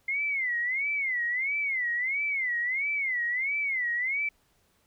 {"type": "tone with vibrato", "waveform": "sine", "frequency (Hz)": 2093, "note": "C7", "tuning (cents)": 0, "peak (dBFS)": -26, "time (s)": [0.08, 4.29], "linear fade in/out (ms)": 5, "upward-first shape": "sine", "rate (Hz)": 1.5, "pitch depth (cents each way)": 180, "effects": ["pink hiss -68 dBFS RMS until 4.86 s"]}